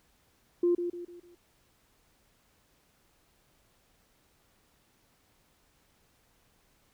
sine tone with echo, 349.2 Hz, F4, in tune, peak -21 dBFS, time 0.63-0.75 s, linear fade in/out 5 ms, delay 150 ms, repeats 4, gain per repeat -8 dB, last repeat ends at 1.35 s, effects tanh soft clip ceiling -17 dBFS + pink hiss -68 dBFS RMS until 6.93 s

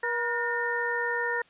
harmonic tone with a mistuned harmonic, 477.4 Hz, A#4, 41 cents sharp, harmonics 1 / 2 / 3 / 4, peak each -32 / -33 / -34 / -29 dBFS, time 0.03-1.42 s, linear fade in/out 5 ms, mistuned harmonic 4, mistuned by -80 cents, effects white hiss -59 dBFS RMS until 1.49 s + resampled to 8000 Hz

